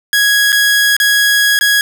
sawtooth tone with dropouts, 1661.2 Hz, G#6, in tune, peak -5 dBFS, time 0.13-1.81 s, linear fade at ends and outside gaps 1 ms, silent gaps 0.521-0.527 / 0.966-1 / 1.59-1.61 s, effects none

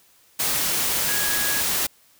sine tone in noise, 1661.2 Hz, G#6, in tune, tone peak -28 dBFS, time 1.08-1.61 s, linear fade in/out 10 ms, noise white, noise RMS -23 dBFS, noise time 0.39-1.87 s, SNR -8 dB, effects white hiss -57 dBFS RMS until 2.19 s

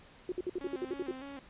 sine tone bursts, 361.4 Hz, F#4, 41 cents flat, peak -31 dBFS, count 10, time 0.29-1.112 s, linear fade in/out 2 ms, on 30 ms, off 58 ms
sawtooth tone with vibrato, 269.7 Hz, C#4, 47 cents flat, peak -39 dBFS, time 0.61-1.39 s, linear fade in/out 0 ms, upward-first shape square, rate 3.3 Hz, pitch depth 60 cents each way
effects pink hiss -57 dBFS RMS until 1.49 s + resampled to 8000 Hz

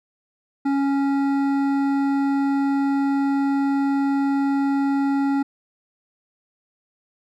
sine tone with hard clipping, 277.2 Hz, C#4, in tune, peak -20 dBFS, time 0.65-5.43 s, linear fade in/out 10 ms, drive 11 dB, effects none

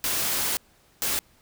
white noise bursts at uneven times, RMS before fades -26 dBFS, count 2, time 0.04-0.57 / 1.02-1.19 s, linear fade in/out 0 ms, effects pink hiss -60 dBFS RMS until 1.41 s

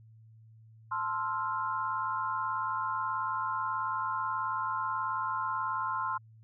sine chord, F major seventh, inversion first, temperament equal, 880 / 1046.5 / 1318.5 / 1396.9 Hz, A5 / C6 / E6 / F6, 0 / 0 / 0 / 0 cents, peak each -38 / -32 / -38 / -38 dBFS, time 0.91-6.18 s, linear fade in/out 10 ms, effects added 111 Hz sine -53 dBFS peak until 6.43 s

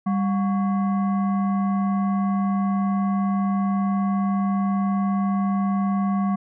sine tone with frequency modulation, 197.3 Hz, G3, 11 cents sharp, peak -19 dBFS, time 0.06-6.36 s, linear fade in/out 10 ms, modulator 919 Hz, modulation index 0.51, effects none

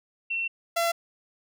sine / sawtooth tone pair in turn, 2710 / 677.5 Hz, E7 / E5, +47 / +47 cents, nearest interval 2 octaves, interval 2400 cents, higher first, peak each -26 / -19 dBFS, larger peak second, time 0.3-0.48 / 0.76-0.92 s, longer first, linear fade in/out 10 ms, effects none

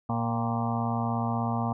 harmonic tone with a mistuned harmonic, 116.54 Hz, A#2, in tune, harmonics 1 / 2 / 4 / 5 / 6 / 7 / 8 / 9 / 10, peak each -30 / -30 / -42 / -42 / -35 / -35 / -37 / -38 / -39 dBFS, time 0.09-1.73 s, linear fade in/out 5 ms, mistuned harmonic 7, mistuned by -45 cents, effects none

